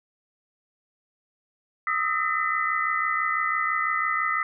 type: tone cluster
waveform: sine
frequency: 1237 / 1303 / 1823 / 2011 Hz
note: D#6 / E6 / A#6 / B6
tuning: -10 / -20 / -39 / +31 cents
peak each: -27 / -28 / -32 / -27 dBFS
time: 1.87-4.43 s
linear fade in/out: 2 ms
effects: none